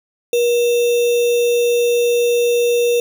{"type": "tone with sample-and-hold", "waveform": "sine", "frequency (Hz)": 477.8, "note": "A#4", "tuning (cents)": 43, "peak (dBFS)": -12, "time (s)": [0.33, 3], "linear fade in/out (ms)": 2, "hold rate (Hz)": 3150, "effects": []}